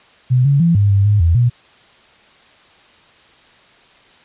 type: tone with pitch steps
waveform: sine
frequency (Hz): 126.3 / 140.6 / 168.8 / 101.5 / 99.2 / 103.7 / 83.6 / 121.1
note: B2 / C#3 / E3 / G#2 / G2 / G#2 / E2 / B2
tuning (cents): +39 / +25 / +41 / -39 / +21 / -2 / +25 / -34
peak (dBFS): -9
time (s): 0.3-1.5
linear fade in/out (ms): 20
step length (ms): 150
effects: white hiss -48 dBFS RMS until 4.24 s + resampled to 8000 Hz